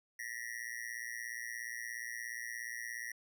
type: tone with amplitude modulation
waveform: square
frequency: 1900 Hz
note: A#6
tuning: 33 cents sharp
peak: -37 dBFS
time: 0.19-3.12 s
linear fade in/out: 5 ms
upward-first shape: sine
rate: 117 Hz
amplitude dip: 100%
effects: none